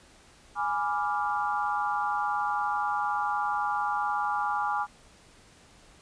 sine chord, G# diminished seventh, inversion none, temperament equal, 830.6 / 987.8 / 1174.7 / 1396.9 Hz, G#5 / B5 / D6 / F6, 0 / 0 / 0 / 0 cents, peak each -29 / -34 / -31 / -34 dBFS, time 0.55-4.87 s, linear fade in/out 50 ms, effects pink hiss -56 dBFS RMS until 6.01 s + resampled to 22050 Hz

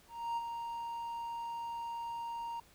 triangle tone with ADSR envelope, 932.3 Hz, A#5, in tune, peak -30 dBFS, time 0.08-2.6 s, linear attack 290 ms, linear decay 30 ms, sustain -6 dB, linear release 4 ms, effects pink hiss -63 dBFS RMS until 2.74 s

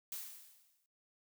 blue noise with exponential decay, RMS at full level -41 dBFS, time 0.12-0.86 s, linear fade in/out 1 ms, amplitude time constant 160 ms, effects noise-tail reverb RT60 0.3 s tail -22 dB re dry

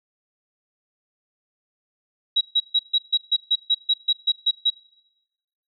sine tone bursts, 3860 Hz, B7, 40 cents flat, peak -15 dBFS, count 13, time 2.36-4.703 s, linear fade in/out 10 ms, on 51 ms, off 140 ms, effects noise-tail reverb RT60 1.0 s tail -23 dB re dry

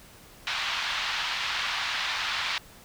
white band-pass noise, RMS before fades -30 dBFS, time 0.47-2.58 s, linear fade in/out 0 ms, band 870 to 4000 Hz, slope 24 dB/octave, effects pink hiss -51 dBFS RMS until 2.84 s

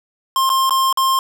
square tone with dropouts, 1060 Hz, C6, 22 cents sharp, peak -14 dBFS, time 0.36-1.19 s, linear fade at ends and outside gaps 1 ms, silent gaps 0.493-0.5 / 0.695-0.707 / 0.927-0.973 s, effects none

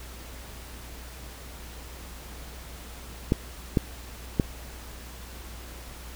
clicks, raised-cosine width 3 ms, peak -7 dBFS, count 3, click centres 3.321 / 3.772 / 4.398 s, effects added 60 Hz sine -42 dBFS peak until 6.15 s + pink hiss -45 dBFS RMS until 6.15 s

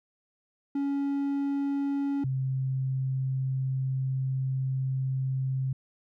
triangle / sine tone pair in turn, 280 / 132.14 Hz, C#4 / C3, +18 / +17 cents, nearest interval octave + minor second, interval 1301 cents, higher first, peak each -24 / -26 dBFS, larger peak first, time 0.75-2.24 / 2.24-5.73 s, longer second, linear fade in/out 5 ms, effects none

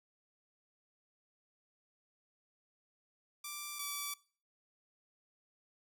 5% pulse tone pair in turn, 1174.7 / 1155.2 Hz, D6 / D6, 0 / -29 cents, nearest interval unison, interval 29 cents, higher first, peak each -30 / -26 dBFS, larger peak second, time 3.44-3.79 / 3.79-4.14 s, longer neither, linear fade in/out 5 ms, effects noise-tail reverb RT60 0.4 s tail -21 dB re dry

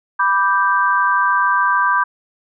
sine chord, G major, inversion first, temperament equal, 987.8 / 1174.7 / 1568 Hz, B5 / D6 / G6, 0 / 0 / 0 cents, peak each -17 dBFS, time 0.19-2.04 s, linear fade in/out 10 ms, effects none

